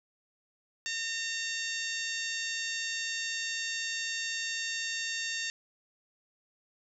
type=harmonic tone with a mistuned harmonic; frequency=912 Hz; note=A#5; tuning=38 cents flat; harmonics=2 / 3 / 4 / 5 / 6 / 7 / 8; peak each=-37 / -39 / -40 / -41 / -42 / -42 / -43 dBFS; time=0.86-5.5 s; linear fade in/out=0 ms; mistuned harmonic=6; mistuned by=+22 cents; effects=none